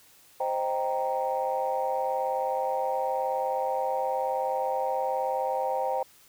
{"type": "chord", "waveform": "sine", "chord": "C minor seventh", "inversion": "none", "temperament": "equal", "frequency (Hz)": [523.3, 622.3, 784, 932.3], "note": ["C5", "Eb5", "G5", "Bb5"], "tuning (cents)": [0, 0, 0, 0], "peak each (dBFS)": [-29, -34, -29, -32], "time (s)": [0.4, 6.03], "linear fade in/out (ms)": 5, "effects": ["tanh soft clip ceiling -17 dBFS", "white hiss -57 dBFS RMS until 6.28 s"]}